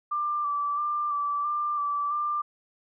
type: tone with vibrato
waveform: sine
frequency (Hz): 1174.7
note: D6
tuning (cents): 0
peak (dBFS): -25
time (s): 0.11-2.42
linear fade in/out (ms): 10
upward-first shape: square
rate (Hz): 1.5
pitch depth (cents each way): 22
effects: none